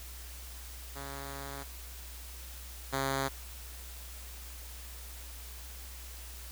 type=tone pair in turn; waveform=5% pulse; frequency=138.59 / 135.74 Hz; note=C#3 / C#3; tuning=0 / -36 cents; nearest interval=unison; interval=36 cents; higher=first; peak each=-30 / -19 dBFS; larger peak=second; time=0.95-1.64 / 2.92-3.29 s; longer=first; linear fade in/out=20 ms; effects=added 61 Hz sine -45 dBFS peak until 6.51 s + white hiss -49 dBFS RMS until 6.51 s